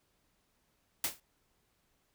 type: noise with exponential decay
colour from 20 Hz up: white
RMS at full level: -28 dBFS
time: 1.04-1.2 s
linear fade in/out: 2 ms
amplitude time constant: 34 ms
effects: pink hiss -75 dBFS RMS until 2.14 s